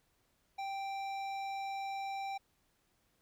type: tone with hard clipping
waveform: triangle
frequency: 784 Hz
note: G5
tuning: in tune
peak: -39 dBFS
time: 0.58-2.38 s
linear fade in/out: 10 ms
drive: 16 dB
effects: pink hiss -75 dBFS RMS until 3.21 s